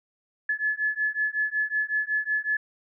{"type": "beating tone pair", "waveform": "sine", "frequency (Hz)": [1714, 1719.4], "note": ["A6", "A6"], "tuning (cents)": [-46, -40], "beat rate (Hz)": 5.4, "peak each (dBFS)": -27, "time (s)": [0.49, 2.57], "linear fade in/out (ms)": 5, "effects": []}